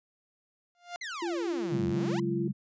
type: tone with exponential growth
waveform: sawtooth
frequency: 701 Hz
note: F5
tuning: 6 cents sharp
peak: -29 dBFS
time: 0.75-0.96 s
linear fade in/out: 0 ms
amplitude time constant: 45 ms
type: exponential two-way sweep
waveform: sawtooth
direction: down then up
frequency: 2131 to 79.6 to 1060 Hz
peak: -32 dBFS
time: 1.01-2.2 s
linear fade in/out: 5 ms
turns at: 1.89 s
type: tone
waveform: sine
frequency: 342.3 Hz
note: F4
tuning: 35 cents flat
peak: -30 dBFS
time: 1.22-2.48 s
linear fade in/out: 5 ms
type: chord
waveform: sine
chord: C# suspended fourth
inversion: none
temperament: equal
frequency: 138.59 / 185 / 207.7 Hz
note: C#3 / F#3 / G#3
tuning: 0 / 0 / 0 cents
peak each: -34 dBFS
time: 1.71-2.53 s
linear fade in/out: 20 ms
effects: resampled to 16000 Hz